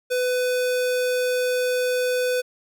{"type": "tone", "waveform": "square", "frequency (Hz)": 500, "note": "B4", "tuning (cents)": 21, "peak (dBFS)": -21, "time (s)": [0.1, 2.42], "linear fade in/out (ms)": 20, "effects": []}